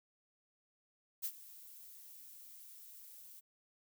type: noise with ADSR envelope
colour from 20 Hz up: violet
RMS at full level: -37 dBFS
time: 1.22-3.41 s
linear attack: 28 ms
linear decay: 62 ms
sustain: -18 dB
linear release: 23 ms
effects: none